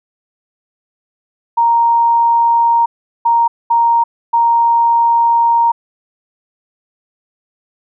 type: tone bursts at uneven times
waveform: sine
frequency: 932.3 Hz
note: A#5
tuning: in tune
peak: -8 dBFS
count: 4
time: 1.57-2.86 / 3.25-3.48 / 3.7-4.04 / 4.33-5.72 s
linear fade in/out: 10 ms
effects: none